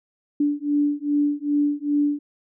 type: beating tone pair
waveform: sine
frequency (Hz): 290 / 292.5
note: D4 / D4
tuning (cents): -22 / -7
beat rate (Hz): 2.5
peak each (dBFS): -22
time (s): 0.4-2.19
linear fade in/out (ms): 5
effects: none